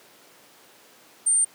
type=tone; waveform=sine; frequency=8870 Hz; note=C#9; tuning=in tune; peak=-17 dBFS; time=1.26-1.45 s; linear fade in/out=10 ms; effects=pink hiss -52 dBFS RMS until 1.54 s + high-pass 300 Hz 12 dB/octave